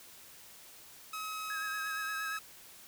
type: tone with pitch glide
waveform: sawtooth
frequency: 1277 to 1287.4 Hz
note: D#6 to E6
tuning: +45 to -41 cents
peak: -34 dBFS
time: 1.13-2.39 s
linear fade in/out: 5 ms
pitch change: +14 cents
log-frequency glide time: 1.88-2.27 s
type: tone with vibrato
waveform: sine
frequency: 1633 Hz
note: G#6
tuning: 30 cents flat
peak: -37 dBFS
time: 1.5-2.37 s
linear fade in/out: 2 ms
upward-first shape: sine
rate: 8.6 Hz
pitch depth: 42 cents each way
effects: white hiss -54 dBFS RMS until 2.87 s